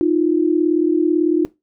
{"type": "tone pair together", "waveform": "sine", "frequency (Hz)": [311.1, 349.2], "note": ["D#4", "F4"], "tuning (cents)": [0, 0], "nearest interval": "major second", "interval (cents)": 200, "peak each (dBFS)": [-16, -16], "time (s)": [0.01, 1.45], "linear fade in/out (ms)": 0, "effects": ["noise-tail reverb RT60 0.2 s tail -19 dB re dry"]}